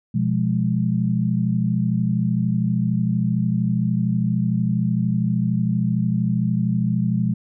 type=chord; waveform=sine; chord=F diminished; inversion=second; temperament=equal; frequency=123.47 / 174.61 / 207.7 Hz; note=Cb3 / F3 / Ab3; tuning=0 / 0 / 0 cents; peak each=-22 dBFS; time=0.14-7.34 s; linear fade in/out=10 ms; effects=none